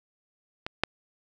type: clicks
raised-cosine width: 0.3 ms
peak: -16 / -6 dBFS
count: 2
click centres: 0.665 / 0.836 s
effects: none